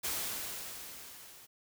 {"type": "noise with level ramp", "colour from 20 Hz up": "white", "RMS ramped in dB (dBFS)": [-34, -55], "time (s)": [0.03, 1.47], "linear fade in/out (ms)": 20, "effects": []}